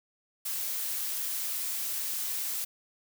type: noise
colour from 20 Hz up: blue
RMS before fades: -33 dBFS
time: 0.45-2.65 s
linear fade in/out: 10 ms
effects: none